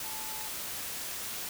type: tone in noise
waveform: sine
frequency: 870 Hz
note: A5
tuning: 20 cents flat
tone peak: -45 dBFS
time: 0.04-0.48 s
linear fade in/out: 2 ms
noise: white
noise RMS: -38 dBFS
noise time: 0-1.49 s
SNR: -10 dB
effects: none